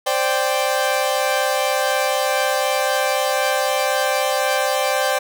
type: chord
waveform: sawtooth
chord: C suspended second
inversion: none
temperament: equal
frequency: 523.3 / 587.3 / 784 Hz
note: C5 / D5 / G5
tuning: 0 / 0 / 0 cents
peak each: -18 dBFS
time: 0.06-5.19 s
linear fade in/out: 10 ms
effects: none